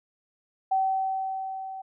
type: tone with level ramp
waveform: sine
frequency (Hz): 766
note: G5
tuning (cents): -40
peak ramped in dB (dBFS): -20 to -35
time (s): 0.71-1.82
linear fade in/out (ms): 10
effects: none